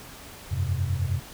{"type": "chord", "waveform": "sine", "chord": "F suspended second", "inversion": "none", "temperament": "equal with one note detuned", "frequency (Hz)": [88.37, 98, 130.81], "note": ["F2", "G2", "C3"], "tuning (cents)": [21, 0, 0], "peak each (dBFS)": [-27, -28, -29], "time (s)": [0.51, 1.2], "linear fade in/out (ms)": 10, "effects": ["pink hiss -44 dBFS RMS until 1.33 s"]}